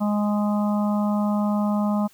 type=harmonic tone; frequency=207.7 Hz; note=G#3; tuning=in tune; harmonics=1 / 3 / 4 / 5 / 6; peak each=-20 / -30 / -32 / -34 / -36 dBFS; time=0-2.08 s; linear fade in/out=20 ms; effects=white hiss -56 dBFS RMS until 2.13 s